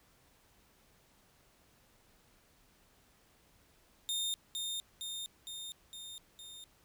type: tone with echo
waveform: sawtooth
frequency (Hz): 3648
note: A#7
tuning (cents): -38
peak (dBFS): -30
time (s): 4.09-4.34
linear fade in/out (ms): 0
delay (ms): 460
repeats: 5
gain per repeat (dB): -3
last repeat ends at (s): 6.64
effects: pink hiss -67 dBFS RMS until 6.84 s